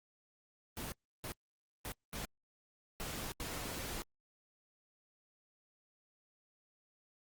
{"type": "noise bursts at uneven times", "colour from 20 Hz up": "pink", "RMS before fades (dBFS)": -42, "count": 6, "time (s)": [[0.77, 0.92], [1.24, 1.32], [1.85, 1.92], [2.13, 2.25], [3, 3.32], [3.4, 4.02]], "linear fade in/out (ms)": 0, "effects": ["Opus 24 kbps"]}